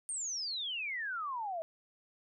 sine exponential sweep, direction down, 8980 to 630 Hz, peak -35 dBFS, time 0.09-1.62 s, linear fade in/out 0 ms, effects none

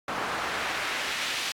pink noise with band-pass filter sweep, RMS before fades -31 dBFS, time 0.08-1.52 s, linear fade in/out 2 ms, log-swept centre 990 to 3400 Hz, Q 1.1, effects AAC 64 kbps

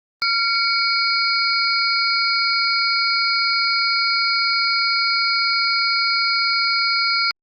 sine tone cluster, 1378 / 2243 / 4309 / 4871 Hz, F6 / C#7 / C#8 / D#8, -24 / +20 / -50 / -38 cents, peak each -22 dBFS, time 0.22-7.31 s, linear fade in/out 0 ms, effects Opus 32 kbps

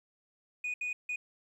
sine tone bursts at uneven times, 2474 Hz, D#7, 10 cents flat, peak -30 dBFS, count 3, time 0.64-0.74 / 0.81-0.93 / 1.09-1.16 s, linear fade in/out 5 ms, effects tanh soft clip ceiling -31 dBFS + 11-bit

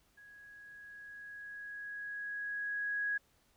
sine tone with level ramp, 1661.2 Hz, G#6, in tune, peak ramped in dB -54 to -31 dBFS, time 0.17-3.18 s, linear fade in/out 10 ms, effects pink hiss -71 dBFS RMS until 3.56 s

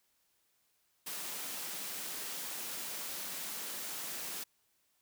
white high-pass noise, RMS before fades -41 dBFS, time 1.06-4.44 s, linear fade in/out 10 ms, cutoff 140 Hz, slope 48 dB/octave, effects white hiss -75 dBFS RMS until 5.01 s

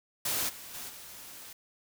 white noise with level steps, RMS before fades -31 / -46 / -41 / -47 dBFS, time 0.25-1.53 s, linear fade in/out 5 ms, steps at 0.48 / 0.73 / 0.88 s, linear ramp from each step 20 ms, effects none

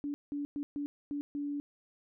sine tone bursts at uneven times, 288.1 Hz, D4, 33 cents flat, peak -33 dBFS, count 6, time 0.04-0.14 / 0.32-0.45 / 0.56-0.63 / 0.76-0.86 / 1.11-1.21 / 1.35-1.6 s, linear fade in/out 0 ms, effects none

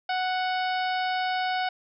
harmonic tone with a mistuned harmonic, 740 Hz, F#5, in tune, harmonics 1 / 2 / 3 / 4 / 5 / 6 / 7, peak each -26 / -32 / -36 / -38 / -40 / -42 / -43 dBFS, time 0.09-1.69 s, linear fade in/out 5 ms, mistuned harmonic 7, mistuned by -32 cents, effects none

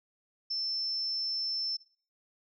sine tone, 5320 Hz, E8, 15 cents sharp, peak -30 dBFS, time 0.5-1.77 s, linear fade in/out 10 ms, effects noise-tail reverb RT60 0.4 s tail -18 dB re dry

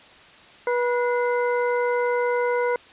harmonic tone with a mistuned harmonic, 486.7 Hz, B4, 25 cents flat, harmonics 1 / 2 / 3 / 4, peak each -21 / -27 / -31 / -33 dBFS, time 0.67-2.76 s, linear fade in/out 2 ms, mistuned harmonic 4, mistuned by +97 cents, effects white hiss -48 dBFS RMS until 2.92 s + resampled to 8000 Hz

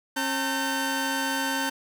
sawtooth tone cluster, 270.4 / 906 / 1543 Hz, C#4 / A#5 / G6, -43 / -50 / -28 cents, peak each -26 dBFS, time 0.16-1.7 s, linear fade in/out 10 ms, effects none

